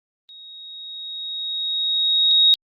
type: tone with level ramp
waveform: sine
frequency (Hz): 3769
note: A#7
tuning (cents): +18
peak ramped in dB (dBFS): -40 to -10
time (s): 0.29-2.54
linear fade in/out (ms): 0
effects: Opus 24 kbps